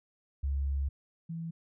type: tone pair in turn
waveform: sine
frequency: 69.3 / 165.2 Hz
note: C#2 / E3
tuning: 0 / +4 cents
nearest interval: octave + minor third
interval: 1504 cents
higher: second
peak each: -28 / -35 dBFS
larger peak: first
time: 0.43-0.89 / 1.29-1.51 s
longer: first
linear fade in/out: 10 ms
effects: none